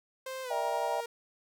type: tone with pitch glide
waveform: sawtooth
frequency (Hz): 523.3 to 468.9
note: C5 to A#4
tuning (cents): 0 to +10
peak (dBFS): -33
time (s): 0.26-1.06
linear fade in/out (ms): 5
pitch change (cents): -190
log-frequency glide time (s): 0.43-0.54
type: chord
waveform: sine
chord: E half-diminished seventh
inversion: third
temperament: just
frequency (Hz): 593.3 / 659.3 / 791.1 / 949.3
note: D5 / E5 / G5 / Bb5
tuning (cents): +18 / 0 / +16 / +31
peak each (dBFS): -35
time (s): 0.5-1.01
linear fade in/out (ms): 10
effects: none